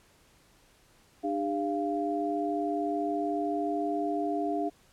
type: tone cluster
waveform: sine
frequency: 300.2 / 400.3 / 693 Hz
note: D4 / G4 / F5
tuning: +38 / +36 / -14 cents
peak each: -31 / -34 / -31 dBFS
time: 1.23-4.7 s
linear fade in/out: 20 ms
effects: pink hiss -62 dBFS RMS until 4.92 s + low-pass 12000 Hz 12 dB/octave